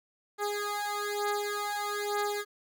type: beating tone pair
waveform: 15% pulse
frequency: 411.9 / 413 Hz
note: G#4 / G#4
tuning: -14 / -10 cents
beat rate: 1.1 Hz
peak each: -27 dBFS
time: 0.38-2.45 s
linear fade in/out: 50 ms
effects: none